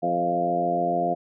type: harmonic tone with a mistuned harmonic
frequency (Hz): 86.8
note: F2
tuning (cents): -10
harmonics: 2 / 3 / 4 / 5 / 6 / 7 / 8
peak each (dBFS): -32 / -33 / -31 / -34 / -32 / -32 / -23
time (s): 0.02-1.15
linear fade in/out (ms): 20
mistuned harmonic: 7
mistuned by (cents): +21
effects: none